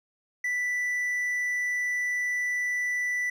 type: tone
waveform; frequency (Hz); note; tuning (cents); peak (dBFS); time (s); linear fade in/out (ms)
triangle; 1975.5; B6; 0; -24; 0.44-3.3; 5
effects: none